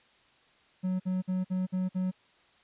triangle tone bursts, 185 Hz, F#3, in tune, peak -25 dBFS, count 6, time 0.83-2.115 s, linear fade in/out 20 ms, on 170 ms, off 53 ms, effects white hiss -63 dBFS RMS until 2.63 s + resampled to 8000 Hz

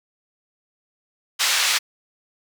white band-pass noise, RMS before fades -20 dBFS, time 1.39-1.79 s, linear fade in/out 20 ms, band 1200 to 5500 Hz, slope 12 dB/octave, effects none

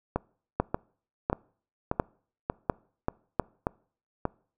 two click trains, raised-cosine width 1 ms, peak -9 / -12 dBFS, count 5 / 8, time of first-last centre 0.6-3.397 / 0.16-4.254 s, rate 1.43 / 1.71 Hz, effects noise-tail reverb RT60 0.5 s tail -25 dB re dry

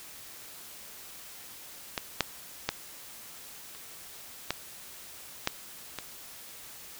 clicks, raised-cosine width 0.2 ms, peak -12 / -6 / -9 / -30 / -10 / -8 / -17 dBFS, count 7, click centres 1.978 / 2.207 / 2.69 / 3.749 / 4.506 / 5.474 / 5.987 s, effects white hiss -47 dBFS RMS until 6.99 s

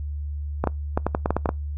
clicks, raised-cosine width 1 ms, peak -7 dBFS, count 10, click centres 0.64 / 0.673 / 0.975 / 1.066 / 1.149 / 1.259 / 1.306 / 1.366 / 1.458 / 1.491 s, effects noise-tail reverb RT60 0.2 s tail -25 dB re dry + added 73 Hz sine -27 dBFS peak until 1.77 s

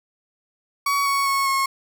35% pulse tone with pitch steps, 1127 / 1113.4 / 1100 / 1086.7 Hz, C#6 / C#6 / C#6 / C#6, +28 / +7 / -14 / -35 cents, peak -17 dBFS, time 0.86-1.66 s, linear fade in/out 5 ms, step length 200 ms, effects none

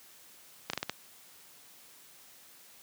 slowing click train, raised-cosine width 0.2 ms, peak -14 dBFS, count 5, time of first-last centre 0.7-0.896 s, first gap 34 ms, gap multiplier 1.25, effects white hiss -56 dBFS RMS until 2.82 s + high-pass 100 Hz 12 dB/octave

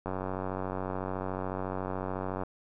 click train, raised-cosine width 1 ms, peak -20 dBFS, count 224, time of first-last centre 0.06-2.435 s, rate 93.9 Hz, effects none

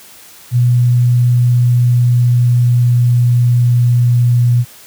sine tone with pitch glide, 122.2 to 121.08 Hz, B2 to B2, -18 to -34 cents, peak -7 dBFS, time 0.51-4.65 s, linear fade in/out 50 ms, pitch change -16 cents, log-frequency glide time 1.23-4.3 s, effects white hiss -39 dBFS RMS until 4.86 s + high-pass 60 Hz 12 dB/octave

